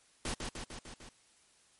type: noise with echo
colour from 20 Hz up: pink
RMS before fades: -36 dBFS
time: 0.25-0.34 s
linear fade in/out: 2 ms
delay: 150 ms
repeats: 5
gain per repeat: -3 dB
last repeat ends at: 1.09 s
effects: white hiss -66 dBFS RMS until 1.79 s + MP3 48 kbps